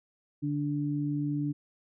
sine tone pair together, 145.9 / 291.8 Hz, D3 / D4, -11 / -11 cents, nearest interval octave, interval 1200 cents, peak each -31 / -30 dBFS, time 0.42-1.53 s, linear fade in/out 20 ms, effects none

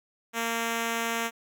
5% pulse tone, 230.1 Hz, A#3, 22 cents flat, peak -16 dBFS, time 0.33-1.31 s, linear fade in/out 50 ms, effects none

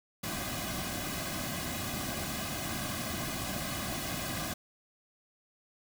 pink noise with comb filter, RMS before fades -36 dBFS, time 0.23-4.54 s, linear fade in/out 10 ms, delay 2.2 ms, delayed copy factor -0.8, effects none

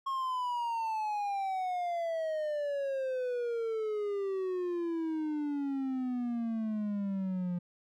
triangle exponential sweep, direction down, 1087 to 174.61 Hz, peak -29 dBFS, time 0.06-7.59 s, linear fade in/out 10 ms, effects none

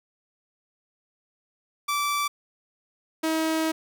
sawtooth tone pair in turn, 1162 / 319.4 Hz, D6 / D#4, -19 / +45 cents, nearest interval octave + minor seventh, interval 2236 cents, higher first, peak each -20 / -19 dBFS, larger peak second, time 1.88-2.28 / 3.23-3.72 s, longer second, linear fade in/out 10 ms, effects none

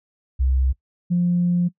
sine tone pair in turn, 65.41 / 175.64 Hz, C2 / F3, 0 / +10 cents, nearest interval octave + perfect fourth, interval 1710 cents, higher second, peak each -15 dBFS, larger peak neither, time 0.39-0.73 / 1.1-1.69 s, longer second, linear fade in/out 20 ms, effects noise-tail reverb RT60 0.1 s tail -21 dB re dry + tanh soft clip ceiling -11 dBFS

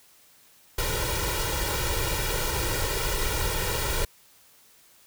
pink noise with comb filter, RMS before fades -27 dBFS, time 0.78-4.05 s, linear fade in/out 5 ms, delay 2.1 ms, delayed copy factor +0.9, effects white hiss -57 dBFS RMS until 5.06 s

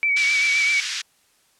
sine tone with vibrato, 2289 Hz, D7, 45 cents flat, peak -17 dBFS, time 0.03-0.8 s, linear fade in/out 0 ms, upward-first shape sine, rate 7.7 Hz, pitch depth 37 cents each way
white band-pass noise, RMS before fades -28 dBFS, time 0.16-1.02 s, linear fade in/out 10 ms, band 1600 to 6000 Hz, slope 24 dB/octave
effects white hiss -61 dBFS RMS until 1.59 s + low-pass 11000 Hz 12 dB/octave

